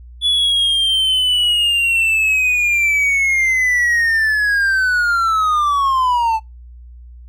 triangle linear sweep, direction down, 3437 to 869 Hz, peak -11 dBFS, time 0.21-6.4 s, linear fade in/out 50 ms, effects noise-tail reverb RT60 0.2 s tail -24 dB re dry + added 60 Hz sine -35 dBFS peak until 7.28 s

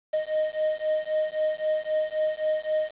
triangle beating tone pair, 618 / 621.8 Hz, D#5 / D#5, -12 / -1 cents, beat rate 3.8 Hz, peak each -25 dBFS, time 0.13-2.91 s, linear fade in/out 10 ms, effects resampled to 8000 Hz + 8-bit

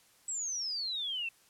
sine exponential sweep, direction down, 7920 to 2637 Hz, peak -33 dBFS, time 0.28-1.29 s, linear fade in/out 5 ms, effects white hiss -64 dBFS RMS until 1.49 s + low-pass 12000 Hz 12 dB/octave

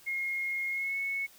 sine tone with pitch glide, 2148 to 2203 Hz, C7 to C#7, +45 to -11 cents, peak -30 dBFS, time 0.06-1.27 s, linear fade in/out 20 ms, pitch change +44 cents, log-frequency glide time 0.7-0.97 s, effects white hiss -57 dBFS RMS until 1.38 s

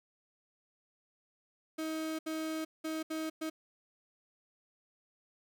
35% pulse tone bursts at uneven times, 316.7 Hz, D#4, 31 cents sharp, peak -33 dBFS, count 5, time 1.78-2.19 / 2.26-2.65 / 2.84-3.03 / 3.1-3.3 / 3.41-3.5 s, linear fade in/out 10 ms, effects none

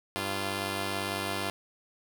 5% pulse tone pair together, 98 / 346 Hz, G2 / F4, 0 / -16 cents, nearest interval octave + minor seventh, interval 2184 cents, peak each -22 dBFS, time 0.16-1.5 s, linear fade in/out 0 ms, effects none

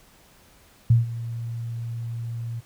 sine tone with ADSR envelope, 116.54 Hz, A#2, in tune, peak -11 dBFS, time 0.9-2.61 s, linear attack 5 ms, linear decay 150 ms, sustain -17 dB, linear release 23 ms, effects pink hiss -55 dBFS RMS until 2.65 s

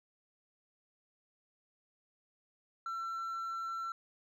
sine tone with hard clipping, 1347 Hz, E6, 37 cents sharp, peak -37 dBFS, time 2.86-3.92 s, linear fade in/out 2 ms, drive 2 dB, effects none

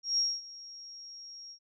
sine tone with ADSR envelope, 5588 Hz, F8, in tune, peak -24 dBFS, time 0.03-1.59 s, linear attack 150 ms, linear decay 230 ms, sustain -20 dB, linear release 78 ms, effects none

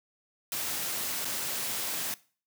white noise with dropouts, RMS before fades -33 dBFS, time 0.52-2.14 s, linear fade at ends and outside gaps 1 ms, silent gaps 1.247-1.253 s, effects noise-tail reverb RT60 0.4 s tail -20 dB re dry + high-pass 100 Hz 12 dB/octave

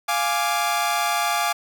sawtooth chord, D diminished, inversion first, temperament equal, 698.5 / 830.6 / 1174.7 Hz, F5 / Ab5 / D6, 0 / 0 / 0 cents, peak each -21 dBFS, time 0.08-1.53 s, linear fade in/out 10 ms, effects none

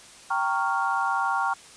sine chord, G half-diminished seventh, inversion none, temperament equal with one note detuned, 784 / 924.3 / 1108.7 / 1396.9 Hz, G5 / Bb5 / Db6 / F6, 0 / -15 / 0 / 0 cents, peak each -28 dBFS, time 0.3-1.54 s, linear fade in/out 10 ms, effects white hiss -48 dBFS RMS until 1.76 s + resampled to 22050 Hz

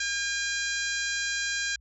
harmonic tone, 807 Hz, G#5, 50 cents flat, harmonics 2 / 3 / 4 / 5 / 6 / 7 / 8 / 9, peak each -30 / -37 / -39 / -36 / -39 / -39 / -39 / -38 dBFS, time 0-1.76 s, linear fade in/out 5 ms, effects added 60 Hz sine -54 dBFS peak until 1.8 s

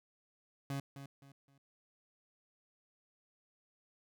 30% pulse tone with echo, 138.59 Hz, C#3, in tune, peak -34 dBFS, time 0.7-0.8 s, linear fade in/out 2 ms, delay 260 ms, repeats 3, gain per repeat -10 dB, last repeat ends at 1.58 s, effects none

